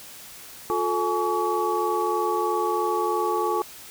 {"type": "tone cluster", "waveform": "sine", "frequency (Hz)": [355.8, 438.9, 844, 1133], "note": ["F4", "A4", "G#5", "C#6"], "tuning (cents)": [32, -4, 28, 37], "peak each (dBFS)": -27, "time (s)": [0.7, 3.62], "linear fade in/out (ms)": 0, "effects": ["white hiss -43 dBFS RMS until 3.9 s"]}